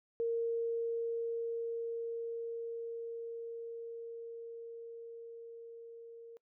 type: tone with level ramp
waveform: sine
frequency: 462.6 Hz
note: A#4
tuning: 13 cents flat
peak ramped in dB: -30 to -48 dBFS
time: 0.2-6.37 s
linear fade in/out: 0 ms
effects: noise-tail reverb RT60 0.1 s tail -24 dB re dry

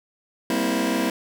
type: chord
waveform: sawtooth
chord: C dominant seventh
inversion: second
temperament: just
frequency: 196.22 / 235.5 / 261.6 / 327 Hz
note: G3 / Bb3 / C4 / E4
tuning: +2 / +18 / 0 / -14 cents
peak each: -25 / -22 / -22 / -22 dBFS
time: 0.5-1.1 s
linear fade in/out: 2 ms
effects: none

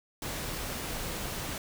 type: noise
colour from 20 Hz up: pink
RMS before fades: -36 dBFS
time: 0.22-1.58 s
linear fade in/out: 2 ms
effects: none

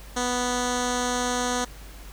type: tone with low-pass filter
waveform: 10% pulse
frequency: 246.9 Hz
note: B3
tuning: in tune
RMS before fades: -26 dBFS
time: 0.16-1.65 s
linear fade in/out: 10 ms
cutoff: 7200 Hz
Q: 3
effects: added 50 Hz sine -41 dBFS peak until 2.12 s + pink hiss -47 dBFS RMS until 2.12 s

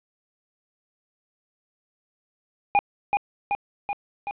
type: tone with echo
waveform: square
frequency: 812 Hz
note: G#5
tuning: 39 cents flat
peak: -16 dBFS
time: 2.75-2.79 s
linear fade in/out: 0 ms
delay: 380 ms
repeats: 4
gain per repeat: -3 dB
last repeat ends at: 4.31 s
effects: resampled to 8000 Hz + 9-bit

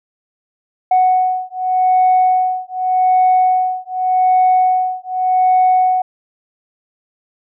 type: beating tone pair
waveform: sine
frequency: 740 / 740.85 Hz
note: F#5 / F#5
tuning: 0 / +2 cents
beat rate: 0.85 Hz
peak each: -13 dBFS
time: 0.91-6.02 s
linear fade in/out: 5 ms
effects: tanh soft clip ceiling -5 dBFS

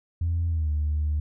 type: tone with pitch glide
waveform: sine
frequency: 84.4 to 75.19 Hz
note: E2 to D2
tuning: +41 to +41 cents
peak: -21 dBFS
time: 0.21-1.2 s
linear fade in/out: 5 ms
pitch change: -200 cents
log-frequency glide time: 0.48-0.7 s
effects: tanh soft clip ceiling -19 dBFS

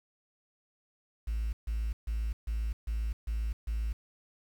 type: tone bursts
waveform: triangle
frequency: 55 Hz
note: A1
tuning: in tune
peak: -26 dBFS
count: 7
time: 1.27-3.93 s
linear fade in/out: 10 ms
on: 260 ms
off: 140 ms
effects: tanh soft clip ceiling -26 dBFS + 9-bit

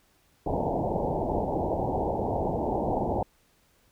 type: low-pass noise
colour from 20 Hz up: white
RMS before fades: -28 dBFS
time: 0.46-3.23 s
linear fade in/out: 5 ms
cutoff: 900 Hz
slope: 96 dB/octave
effects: pink hiss -65 dBFS RMS until 3.91 s

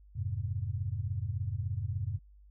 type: chord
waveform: sine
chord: F minor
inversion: none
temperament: equal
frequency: 87.31 / 103.83 / 130.81 Hz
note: F2 / Ab2 / C3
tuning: 0 / 0 / 0 cents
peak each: -36 / -34 / -39 dBFS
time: 0.15-2.19 s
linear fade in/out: 20 ms
effects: added 50 Hz sine -54 dBFS peak until 2.5 s

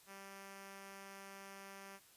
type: tone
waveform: 5% pulse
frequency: 196 Hz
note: G3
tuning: in tune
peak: -40 dBFS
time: 0.06-2 s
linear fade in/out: 50 ms
effects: white hiss -65 dBFS RMS until 2.16 s + resampled to 32000 Hz

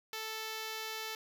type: tone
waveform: 5% pulse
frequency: 440 Hz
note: A4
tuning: in tune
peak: -27 dBFS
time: 0.13-1.15 s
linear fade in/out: 2 ms
effects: none

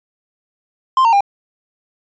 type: tone with pitch steps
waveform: triangle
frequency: 1046.5 / 916.3 / 802.3 Hz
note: C6 / A#5 / G5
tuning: 0 / -30 / +40 cents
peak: -7 dBFS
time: 0.97-1.207 s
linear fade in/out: 2 ms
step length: 79 ms
effects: resampled to 16000 Hz

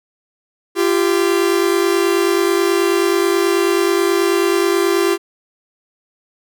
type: tone pair together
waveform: 45% pulse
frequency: 343.8 / 393.1 Hz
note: F4 / G4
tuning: -27 / +5 cents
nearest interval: major second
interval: 232 cents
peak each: -16 dBFS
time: 0.75-5.18 s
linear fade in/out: 50 ms
effects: none

